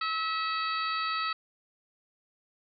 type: harmonic tone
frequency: 647 Hz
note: E5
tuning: 32 cents flat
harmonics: 2 / 3 / 4 / 5 / 6 / 7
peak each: -30 / -38 / -38 / -45 / -39 / -39 dBFS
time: 0.01-1.33 s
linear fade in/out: 5 ms
effects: none